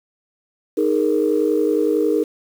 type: chord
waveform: sine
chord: D# suspended fourth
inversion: none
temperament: equal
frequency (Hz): 311.1 / 415.3 / 466.2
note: D#4 / G#4 / A#4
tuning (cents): 0 / 0 / 0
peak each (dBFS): -19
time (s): 0.77-2.24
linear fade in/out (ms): 10
effects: tanh soft clip ceiling -6 dBFS + 7-bit